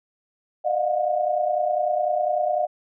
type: tone cluster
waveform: sine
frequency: 609 / 693 / 723 Hz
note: D#5 / F5 / F#5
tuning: -37 / -14 / -40 cents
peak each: -23 / -27 / -24 dBFS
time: 0.64-2.67 s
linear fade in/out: 20 ms
effects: none